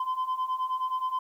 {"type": "beating tone pair", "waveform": "sine", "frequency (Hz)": [1021, 1030.5], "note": ["C6", "C6"], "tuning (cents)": [-43, -27], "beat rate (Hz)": 9.5, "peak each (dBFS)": [-30, -27], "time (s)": [0, 1.19], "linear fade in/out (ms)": 5, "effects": ["tanh soft clip ceiling -24 dBFS", "10-bit"]}